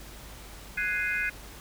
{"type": "chord", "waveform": "sine", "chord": "Ab dominant seventh", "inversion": "third", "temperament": "equal", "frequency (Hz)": [1480, 1661.2, 2093, 2489], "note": ["Gb6", "Ab6", "C7", "Eb7"], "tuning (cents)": [0, 0, 0, 0], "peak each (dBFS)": -32, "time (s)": [0.77, 1.3], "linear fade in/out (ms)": 10, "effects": ["added 50 Hz sine -47 dBFS peak until 1.6 s", "pink hiss -47 dBFS RMS until 1.6 s"]}